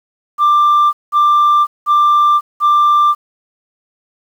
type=tone bursts; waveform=sine; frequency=1184 Hz; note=D6; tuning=14 cents sharp; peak=-5 dBFS; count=4; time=0.38-3.15 s; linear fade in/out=50 ms; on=550 ms; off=190 ms; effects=tanh soft clip ceiling -6 dBFS + 7-bit